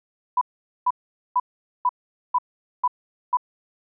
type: tone bursts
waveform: sine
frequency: 992 Hz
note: B5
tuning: 7 cents sharp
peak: -16 dBFS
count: 7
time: 0.37-3.371 s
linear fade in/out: 5 ms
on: 43 ms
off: 450 ms
effects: none